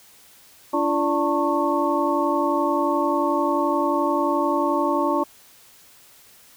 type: tone cluster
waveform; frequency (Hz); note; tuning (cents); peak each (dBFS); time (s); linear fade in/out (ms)
sine; 288.2 / 339.6 / 584 / 894 / 1099; D4 / F4 / D5 / A5 / C#6; -33 / -48 / -10 / +27 / -15; -25; 0.73-5.24; 10
effects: white hiss -51 dBFS RMS until 6.56 s